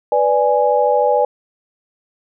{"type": "chord", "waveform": "sine", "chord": "G# diminished", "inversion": "first", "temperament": "equal", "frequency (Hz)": [493.9, 587.3, 830.6], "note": ["B4", "D5", "G#5"], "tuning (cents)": [0, 0, 0], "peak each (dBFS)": -16, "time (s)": [0.12, 1.25], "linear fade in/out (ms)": 2, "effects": []}